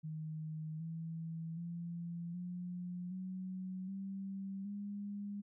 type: tone with pitch steps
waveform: sine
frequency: 156.5 / 163.43 / 170.66 / 178.22 / 186.11 / 194.35 / 203 Hz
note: D#3 / E3 / F3 / F3 / F#3 / G3 / G#3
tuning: +10 / -15 / -40 / +35 / +10 / -15 / -39 cents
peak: -40 dBFS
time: 0.03-5.42 s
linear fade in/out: 20 ms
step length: 770 ms
effects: none